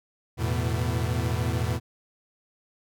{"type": "chord", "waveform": "40% pulse", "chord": "E suspended fourth", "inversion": "none", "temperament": "equal with one note detuned", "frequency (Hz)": [83.41, 110, 123.47], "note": ["E2", "A2", "B2"], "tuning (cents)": [21, 0, 0], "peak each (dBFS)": -28, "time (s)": [0.37, 1.8], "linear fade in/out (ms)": 50, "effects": []}